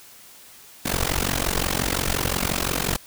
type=noise with amplitude modulation; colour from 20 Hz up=pink; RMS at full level=-20 dBFS; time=0.85-2.97 s; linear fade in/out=10 ms; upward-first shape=sine; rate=45.7 Hz; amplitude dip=95%; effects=white hiss -47 dBFS RMS until 3.06 s